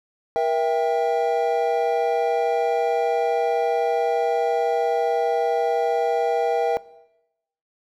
triangle chord, E diminished, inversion second, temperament just, 474.7 / 659.3 / 791.1 Hz, Bb4 / E5 / G5, +31 / 0 / +16 cents, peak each -21 dBFS, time 0.36-6.77 s, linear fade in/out 0 ms, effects noise-tail reverb RT60 0.9 s tail -20 dB re dry

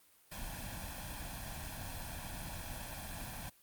pink noise with comb filter, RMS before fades -43 dBFS, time 0.31-3.5 s, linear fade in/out 10 ms, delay 1.2 ms, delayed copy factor +0.95, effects white hiss -66 dBFS RMS until 3.62 s + Opus 32 kbps

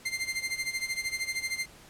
sawtooth tone with tremolo, 2093 Hz, C7, in tune, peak -24 dBFS, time 0.05-1.66 s, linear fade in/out 10 ms, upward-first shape sine, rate 13 Hz, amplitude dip 80%, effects pink hiss -53 dBFS RMS until 1.89 s + low-pass 12000 Hz 12 dB/octave

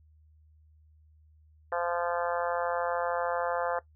harmonic tone, 173 Hz, F3, 16 cents flat, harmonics 3 / 4 / 5 / 6 / 7 / 8 / 9 / 10, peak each -32 / -34 / -36 / -38 / -39 / -40 / -41 / -42 dBFS, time 1.72-3.79 s, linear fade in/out 2 ms, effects noise-tail reverb RT60 0.1 s tail -17 dB re dry + added 77 Hz sine -57 dBFS peak until 3.95 s

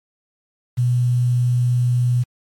sine tone with quantisation, 122.9 Hz, B2, 8 cents flat, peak -14 dBFS, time 0.77-2.24 s, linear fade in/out 20 ms, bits 7, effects MP3 64 kbps

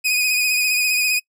sawtooth tone with vibrato, 2489 Hz, D#7, in tune, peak -13 dBFS, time 0.04-1.2 s, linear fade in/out 20 ms, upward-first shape triangle, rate 15 Hz, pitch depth 44 cents each way, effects noise-tail reverb RT60 0.1 s tail -26 dB re dry

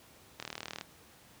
click train, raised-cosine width 0.2 ms, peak -21 dBFS, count 17, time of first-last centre 0.4-0.811 s, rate 38.9 Hz, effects pink hiss -58 dBFS RMS until 1.4 s + high-pass 80 Hz 12 dB/octave

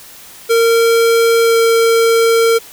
square tone with pitch glide, 460.1 to 457.5 Hz, A#4 to A#4, -23 to -32 cents, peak -9 dBFS, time 0.49-2.59 s, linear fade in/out 20 ms, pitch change -9 cents, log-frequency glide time 1.43-1.57 s, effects white hiss -37 dBFS RMS until 2.72 s

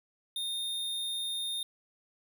square tone, 3659 Hz, A#7, 33 cents flat, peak -33 dBFS, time 0.36-1.63 s, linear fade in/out 2 ms, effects none

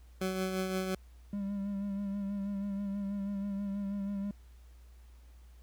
20% pulse tone with tremolo, 187.7 Hz, F#3, 25 cents sharp, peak -25 dBFS, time 0.21-0.95 s, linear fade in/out 5 ms, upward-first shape triangle, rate 5.8 Hz, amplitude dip 45%
triangle tone with vibrato, 199.6 Hz, G3, 32 cents sharp, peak -31 dBFS, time 1.33-4.31 s, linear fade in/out 2 ms, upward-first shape sine, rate 6.2 Hz, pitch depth 33 cents each way
effects added 60 Hz sine -52 dBFS peak until 5.62 s + pink hiss -68 dBFS RMS until 5.62 s

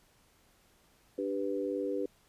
sine chord, G major, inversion second, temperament equal, 293.7 / 392 / 493.9 Hz, D4 / G4 / B4, 0 / 0 / 0 cents, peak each -36 / -35 / -35 dBFS, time 1.18-2.06 s, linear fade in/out 5 ms, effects pink hiss -66 dBFS RMS until 2.28 s + resampled to 32000 Hz

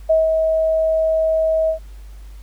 sine tone with ADSR envelope, 640 Hz, D#5, 49 cents sharp, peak -10 dBFS, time 0.09-1.79 s, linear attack 13 ms, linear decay 170 ms, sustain -4 dB, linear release 100 ms, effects added 50 Hz sine -34 dBFS peak until 2.42 s + pink hiss -53 dBFS RMS until 2.42 s

